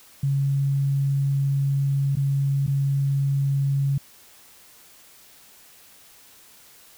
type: tone with dropouts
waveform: sine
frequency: 138.59 Hz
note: C#3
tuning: in tune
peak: -19 dBFS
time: 0.23-3.98 s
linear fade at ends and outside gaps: 5 ms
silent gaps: 2.155-2.169 / 2.666-2.677 s
effects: white hiss -51 dBFS RMS until 6.97 s